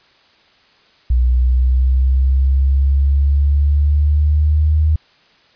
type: linear sweep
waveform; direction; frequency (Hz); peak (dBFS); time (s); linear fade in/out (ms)
sine; up; 60.9 to 77.78; -10; 1.1-4.96; 5
effects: white hiss -52 dBFS RMS until 5.55 s + resampled to 11025 Hz

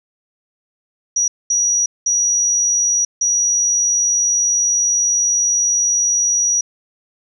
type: tone bursts at uneven times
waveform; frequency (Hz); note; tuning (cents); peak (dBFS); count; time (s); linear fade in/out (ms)
sine; 5800; F#8; -35; -13; 4; 1.16-1.28 / 1.5-1.86 / 2.06-3.05 / 3.21-6.61; 5
effects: none

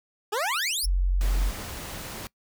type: exponential sweep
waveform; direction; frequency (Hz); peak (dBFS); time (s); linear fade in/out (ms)
20% pulse; up; 392.1 to 5660; -20; 0.32-0.86; 10
type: tone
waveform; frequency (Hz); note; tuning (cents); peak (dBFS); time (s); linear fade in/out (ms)
sine; 45.36; F#1; -34; -20; 0.83-1.53; 50
type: noise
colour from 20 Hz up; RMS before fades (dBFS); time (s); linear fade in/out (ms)
pink; -37; 1.21-2.27; 0
effects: noise-tail reverb RT60 0.1 s tail -22 dB re dry

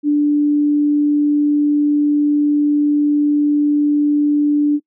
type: tone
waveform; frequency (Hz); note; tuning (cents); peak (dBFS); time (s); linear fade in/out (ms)
sine; 293.7; D4; 0; -11; 0.03-4.8; 50
effects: noise-tail reverb RT60 0.1 s tail -25 dB re dry

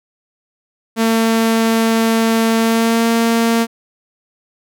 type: tone with pitch glide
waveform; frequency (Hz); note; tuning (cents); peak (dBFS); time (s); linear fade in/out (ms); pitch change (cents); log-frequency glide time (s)
sawtooth; 225.8 to 229.7; A3 to A#3; +45 to -25; -8; 0.96-3.67; 50; +30; 2.57-3.07
effects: none

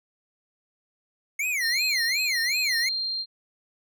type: tone with vibrato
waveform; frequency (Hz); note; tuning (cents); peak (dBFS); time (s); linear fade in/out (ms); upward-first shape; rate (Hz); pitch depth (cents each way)
square; 2149; C7; +46; -25; 1.39-2.89; 5; sine; 2.7; 290
type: tone with tremolo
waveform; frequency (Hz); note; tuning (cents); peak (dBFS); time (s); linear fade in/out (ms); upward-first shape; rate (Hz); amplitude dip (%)
sine; 4186; C8; 0; -25; 1.6-3.26; 50; sine; 1; 25
effects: none

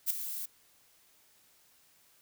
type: noise with ADSR envelope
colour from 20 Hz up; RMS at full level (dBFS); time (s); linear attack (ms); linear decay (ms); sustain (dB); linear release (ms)
violet; -26; 0.06-0.46; 44; 5; -12; 11
effects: white hiss -65 dBFS RMS until 2.21 s

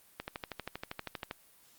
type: click train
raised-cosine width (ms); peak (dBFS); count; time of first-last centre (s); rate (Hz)
0.3; -21; 15; 0.2-1.311; 12.6
effects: white hiss -62 dBFS RMS until 1.78 s + Opus 32 kbps

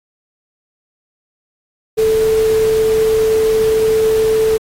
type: tone in noise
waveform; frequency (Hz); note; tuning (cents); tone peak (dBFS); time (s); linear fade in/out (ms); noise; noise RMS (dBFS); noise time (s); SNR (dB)
sine; 440; A4; 0; -10; 1.97-4.58; 20; pink; -28; 1.97-4.58; +15
effects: AAC 48 kbps

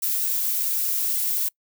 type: noise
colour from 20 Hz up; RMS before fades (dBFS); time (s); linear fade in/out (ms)
violet; -24; 0.02-1.49; 10
effects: noise-tail reverb RT60 0.1 s tail -25 dB re dry

